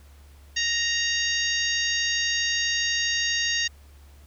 harmonic tone, 932.3 Hz, A#5, in tune, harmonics 2 / 3 / 4 / 5 / 6 / 7, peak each -27 / -29 / -30 / -31 / -32 / -32 dBFS, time 0.56-3.68 s, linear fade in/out 10 ms, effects added 71 Hz sine -47 dBFS peak until 4.26 s + pink hiss -58 dBFS RMS until 4.26 s

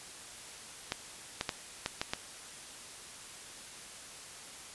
clicks, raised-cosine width 0.2 ms, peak -14 dBFS, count 6, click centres 0.921 / 1.411 / 1.492 / 1.861 / 2.015 / 2.135 s, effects white hiss -48 dBFS RMS until 4.74 s + resampled to 24000 Hz

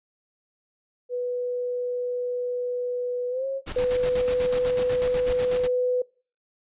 sine tone with pitch glide, 492.8 to 540.5 Hz, B4 to C#5, -4 to -44 cents, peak -25 dBFS, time 1.09-3.62 s, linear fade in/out 50 ms, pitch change +160 cents, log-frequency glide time 3.3-3.46 s
pink noise with tremolo, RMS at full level -33 dBFS, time 3.66-5.68 s, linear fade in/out 20 ms, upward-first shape square, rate 8.1 Hz, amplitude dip 65%
sine tone, 498.7 Hz, B4, 17 cents sharp, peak -20 dBFS, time 3.76-6.02 s, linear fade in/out 5 ms
effects noise-tail reverb RT60 0.4 s tail -24 dB re dry + resampled to 8000 Hz

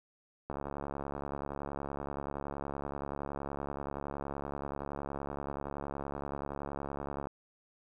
click train, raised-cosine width 1 ms, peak -24 dBFS, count 479, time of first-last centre 0.5-7.271 s, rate 70.6 Hz, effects 11-bit

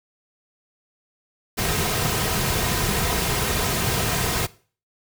pink noise with comb filter, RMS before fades -23 dBFS, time 1.57-4.47 s, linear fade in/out 20 ms, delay 3.5 ms, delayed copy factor -0.5, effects noise-tail reverb RT60 0.4 s tail -19 dB re dry

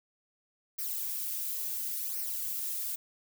violet noise with flanger, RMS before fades -35 dBFS, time 0.78-2.96 s, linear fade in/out 10 ms, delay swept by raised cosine 0.27 to 4.67 ms, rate 0.71 Hz, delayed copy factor -0.75, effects none

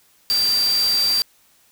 sine tone in noise, 4699 Hz, D8, in tune, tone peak -16 dBFS, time 0.3-1.22 s, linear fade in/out 0 ms, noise white, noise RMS -28 dBFS, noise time 0.3-1.22 s, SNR +9 dB, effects white hiss -57 dBFS RMS until 1.71 s

